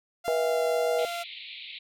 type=tone with vibrato; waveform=sawtooth; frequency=692 Hz; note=F5; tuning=16 cents flat; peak=-28 dBFS; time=0.24-1.24 s; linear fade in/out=20 ms; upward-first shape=triangle; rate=1.8 Hz; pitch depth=9 cents each way
type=harmonic tone; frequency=161.5 Hz; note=E3; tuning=35 cents flat; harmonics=3 / 4 / 5; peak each=-26 / -27 / -36 dBFS; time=0.28-1.05 s; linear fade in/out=0 ms
type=band-pass noise; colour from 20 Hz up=white; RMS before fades=-42 dBFS; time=0.98-1.79 s; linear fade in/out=10 ms; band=2100 to 4100 Hz; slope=96 dB/octave
effects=none